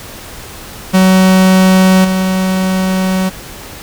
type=tone with level steps; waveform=45% pulse; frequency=187.5 Hz; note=F#3; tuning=23 cents sharp; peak=-5 / -11 dBFS; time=0.93-3.3 s; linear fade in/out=20 ms; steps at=2.04 s; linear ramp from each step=10 ms; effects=pink hiss -30 dBFS RMS until 3.82 s